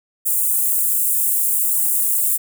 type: high-pass noise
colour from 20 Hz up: white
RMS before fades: -18 dBFS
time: 0.25-2.38 s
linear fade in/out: 20 ms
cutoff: 7900 Hz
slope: 48 dB/octave
effects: none